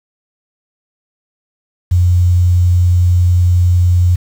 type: tone with quantisation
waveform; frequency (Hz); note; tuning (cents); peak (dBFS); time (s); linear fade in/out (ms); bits
sine; 88.9; F2; +31; -7; 1.91-4.16; 10; 6
effects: none